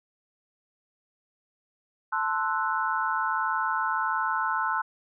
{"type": "chord", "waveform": "sine", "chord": "F# half-diminished seventh", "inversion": "first", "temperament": "equal", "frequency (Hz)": [880, 1046.5, 1318.5, 1480], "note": ["A5", "C6", "E6", "F#6"], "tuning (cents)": [0, 0, 0, 0], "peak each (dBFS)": -30, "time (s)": [2.12, 4.82], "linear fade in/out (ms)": 10, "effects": []}